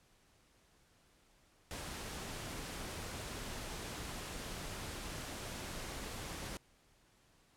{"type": "noise", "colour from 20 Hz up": "pink", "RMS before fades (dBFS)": -44, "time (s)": [1.71, 6.57], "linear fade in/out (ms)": 0, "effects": ["pink hiss -69 dBFS RMS until 7.56 s", "low-pass 11000 Hz 12 dB/octave"]}